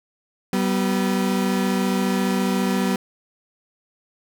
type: tone pair together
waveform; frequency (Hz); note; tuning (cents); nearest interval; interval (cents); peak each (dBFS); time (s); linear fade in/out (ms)
35% pulse; 191.91 / 246.5; G3 / B3; -36 / -3; major third; 433; -19 / -22; 0.53-2.96; 2
effects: none